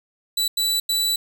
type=tone bursts at uneven times; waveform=sawtooth; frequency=3957 Hz; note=B7; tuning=3 cents sharp; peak=-16 dBFS; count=3; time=0.37-0.48 / 0.57-0.8 / 0.89-1.16 s; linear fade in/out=5 ms; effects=none